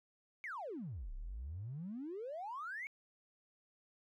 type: exponential two-way sweep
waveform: triangle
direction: down then up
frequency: 2277 to 30.87 to 2277 Hz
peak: -38 dBFS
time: 0.44-2.87 s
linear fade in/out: 0 ms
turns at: 1.13 s
effects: tanh soft clip ceiling -39 dBFS